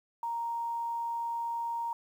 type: tone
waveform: sine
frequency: 932.3 Hz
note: A#5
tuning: in tune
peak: -31 dBFS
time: 0.23-1.93 s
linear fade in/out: 2 ms
effects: 10-bit